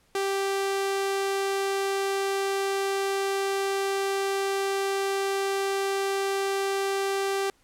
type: tone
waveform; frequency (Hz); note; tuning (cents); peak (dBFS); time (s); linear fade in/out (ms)
sawtooth; 392; G4; 0; -21; 0.15-7.5; 2
effects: pink hiss -64 dBFS RMS until 7.63 s + low-pass 12000 Hz 12 dB/octave